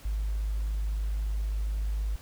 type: tone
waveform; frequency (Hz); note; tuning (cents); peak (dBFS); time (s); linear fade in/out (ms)
sine; 51.91; G#1; 0; -26; 0.05-2.16; 5
effects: tanh soft clip ceiling -22 dBFS + pink hiss -52 dBFS RMS until 2.21 s